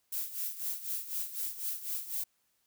violet noise with tremolo, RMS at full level -34 dBFS, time 0.12-2.24 s, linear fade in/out 5 ms, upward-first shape sine, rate 4 Hz, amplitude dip 75%, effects white hiss -75 dBFS RMS until 2.66 s

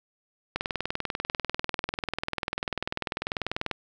click train, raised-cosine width 0.3 ms, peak -12 dBFS, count 65, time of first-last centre 0.56-3.713 s, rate 20.3 Hz, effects none

